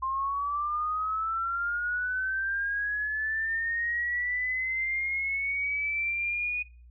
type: linear sweep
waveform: sine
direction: up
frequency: 1050 to 2472 Hz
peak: -27 dBFS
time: 0.02-6.63 s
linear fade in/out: 10 ms
effects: noise-tail reverb RT60 0.4 s tail -22 dB re dry + added 60 Hz sine -49 dBFS peak until 6.9 s